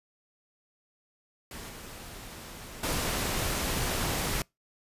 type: noise with level steps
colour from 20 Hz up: pink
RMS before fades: -42 / -44 / -30 dBFS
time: 1.51-4.42 s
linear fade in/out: 2 ms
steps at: 1.69 / 2.83 s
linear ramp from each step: 5 ms
effects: noise-tail reverb RT60 0.2 s tail -26 dB re dry + resampled to 32000 Hz